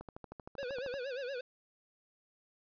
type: click train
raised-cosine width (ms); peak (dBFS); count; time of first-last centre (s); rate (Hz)
1; -32; 13; 0.01-0.94; 12.9
type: tone with vibrato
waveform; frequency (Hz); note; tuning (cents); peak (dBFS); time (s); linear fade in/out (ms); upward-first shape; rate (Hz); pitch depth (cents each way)
square; 522; C5; -4; -38; 0.58-1.41; 5; sine; 8.5; 140
effects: resampled to 11025 Hz + 10-bit